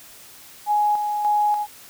sine tone with tremolo, 835 Hz, G#5, 9 cents sharp, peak -16 dBFS, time 0.66-1.67 s, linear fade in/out 50 ms, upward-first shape square, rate 1.7 Hz, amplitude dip 45%, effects white hiss -45 dBFS RMS until 1.89 s

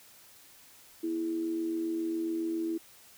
sine tone with amplitude modulation, 329.6 Hz, E4, in tune, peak -27 dBFS, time 1.03-2.78 s, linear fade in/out 10 ms, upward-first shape sine, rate 87.3 Hz, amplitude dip 50%, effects white hiss -56 dBFS RMS until 3.17 s

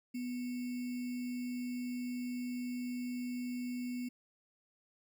sine tone with sample-and-hold, 246.9 Hz, B3, in tune, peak -36 dBFS, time 0.14-4.09 s, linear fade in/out 10 ms, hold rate 2450 Hz, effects none

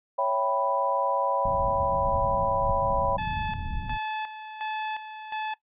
sine chord, C# half-diminished seventh, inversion none, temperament equal, 554.4 / 659.3 / 784 / 987.8 Hz, C#5 / E5 / G5 / B5, 0 / 0 / 0 / 0 cents, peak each -27 / -31 / -30 / -27 dBFS, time 0.18-3.17 s, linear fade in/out 10 ms
pink low-pass noise, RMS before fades -33 dBFS, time 1.45-3.98 s, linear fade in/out 5 ms, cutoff 200 Hz, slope 24 dB/octave
sawtooth tone with tremolo, 865 Hz, A5, 30 cents flat, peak -25 dBFS, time 3.18-5.54 s, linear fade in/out 5 ms, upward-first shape square, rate 1.4 Hz, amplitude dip 65%
effects noise-tail reverb RT60 0.1 s tail -17 dB re dry + resampled to 8000 Hz

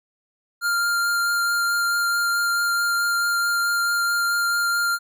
square tone with vibrato, 1396.9 Hz, F6, in tune, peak -20 dBFS, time 0.61-4.99 s, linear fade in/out 50 ms, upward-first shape triangle, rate 4.6 Hz, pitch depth 10 cents each way, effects none

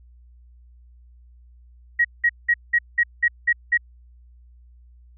sine tone bursts, 1900 Hz, A#6, 33 cents sharp, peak -14 dBFS, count 8, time 1.99-3.776 s, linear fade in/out 10 ms, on 57 ms, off 190 ms, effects added 60 Hz sine -47 dBFS peak until 5.17 s

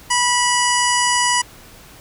harmonic tone with a mistuned harmonic, 978 Hz, B5, 17 cents flat, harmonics 1 / 2 / 3 / 5 / 6 / 7 / 8 / 9 / 10, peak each -18 / -21 / -23 / -25 / -26 / -26 / -27 / -28 / -28 dBFS, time 0.1-1.42 s, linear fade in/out 10 ms, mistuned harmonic 10, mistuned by +54 cents, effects pink hiss -43 dBFS RMS until 2 s

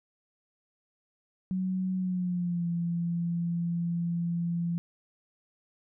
sine tone with pitch glide, 186.2 to 170.75 Hz, F#3 to F3, +11 to -39 cents, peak -27 dBFS, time 1.51-4.78 s, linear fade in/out 0 ms, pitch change -150 cents, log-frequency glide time 1.96-2.67 s, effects none

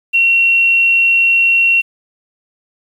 sine tone, 2732 Hz, F7, 39 cents flat, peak -8 dBFS, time 0.13-1.82 s, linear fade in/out 20 ms, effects 7-bit

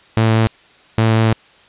sawtooth tone bursts at uneven times, 111.7 Hz, A2, 27 cents sharp, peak -7 dBFS, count 2, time 0.17-0.47 / 0.98-1.33 s, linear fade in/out 0 ms, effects white hiss -48 dBFS RMS until 1.68 s + resampled to 8000 Hz

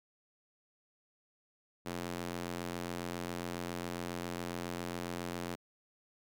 square tone with high-pass filter, 43.65 Hz, F1, in tune, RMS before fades -40 dBFS, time 1.85-5.56 s, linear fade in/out 20 ms, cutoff 220 Hz, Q 0.81, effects none

